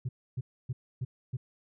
sine tone bursts, 126.5 Hz, B2, 42 cents sharp, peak -28 dBFS, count 5, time 0.05-1.37 s, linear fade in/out 10 ms, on 40 ms, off 280 ms, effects tanh soft clip ceiling -28 dBFS

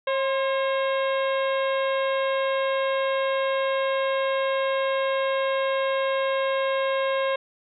harmonic tone with a mistuned harmonic, 540 Hz, C#5, 45 cents flat, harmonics 1 / 2 / 3 / 4 / 5 / 6 / 7, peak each -23 / -29 / -33 / -35 / -37 / -39 / -40 dBFS, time 0.07-7.36 s, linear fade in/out 5 ms, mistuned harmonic 2, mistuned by -46 cents, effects none

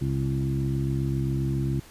harmonic tone with a mistuned harmonic, 67.4 Hz, C#2, 48 cents flat, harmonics 1 / 2 / 3 / 4 / 5, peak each -33 / -25 / -34 / -35 / -33 dBFS, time 0.01-1.8 s, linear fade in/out 5 ms, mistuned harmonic 1, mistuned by -26 cents, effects pink hiss -50 dBFS RMS until 1.9 s + resampled to 32000 Hz

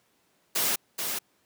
white noise with echo, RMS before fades -26 dBFS, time 0.55-0.76 s, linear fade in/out 10 ms, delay 430 ms, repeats 1, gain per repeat -5 dB, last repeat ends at 1.19 s, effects pink hiss -68 dBFS RMS until 1.45 s + high-pass 150 Hz 12 dB/octave

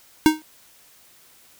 square tone with exponential decay, 311.1 Hz, D#4, in tune, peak -8 dBFS, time 0.26-0.42 s, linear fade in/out 0 ms, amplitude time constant 34 ms, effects white hiss -53 dBFS RMS until 1.59 s

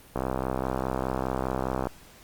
click train, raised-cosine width 1 ms, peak -13 dBFS, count 112, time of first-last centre 0.16-1.87 s, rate 64.9 Hz, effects pink hiss -52 dBFS RMS until 2.23 s + Opus 32 kbps

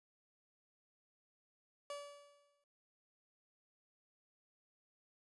30% pulse tone with exponential decay, 575 Hz, D5, 37 cents flat, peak -39 dBFS, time 1.9-2.64 s, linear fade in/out 2 ms, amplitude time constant 160 ms, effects noise-tail reverb RT60 0.3 s tail -25 dB re dry + resampled to 24000 Hz

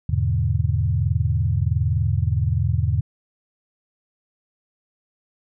sine chord, E dominant seventh, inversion none, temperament equal, 82.41 / 103.83 / 123.47 / 146.83 Hz, E2 / G#2 / B2 / D3, 0 / 0 / 0 / 0 cents, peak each -22 / -22 / -24 / -26 dBFS, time 0.09-3.01 s, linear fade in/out 5 ms, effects none

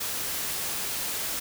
white noise, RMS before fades -31 dBFS, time 0-1.4 s, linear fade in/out 10 ms, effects none

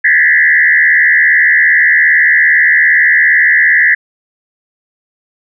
sine tone with frequency modulation, 1844 Hz, A#6, 19 cents flat, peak -5 dBFS, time 0.04-3.95 s, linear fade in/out 10 ms, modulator 77.5 Hz, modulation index 2.4, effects none

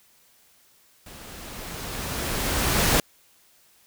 pink noise with level ramp, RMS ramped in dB -44 to -19 dBFS, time 1.06-3 s, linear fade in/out 2 ms, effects white hiss -59 dBFS RMS until 3.86 s

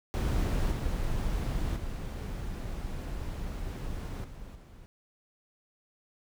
brown noise with level steps, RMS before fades -28 / -31 / -36 / -44 / -49 dBFS, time 0.14-4.86 s, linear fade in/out 0 ms, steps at 0.71 / 1.76 / 4.24 / 4.55 s, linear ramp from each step 5 ms, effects none

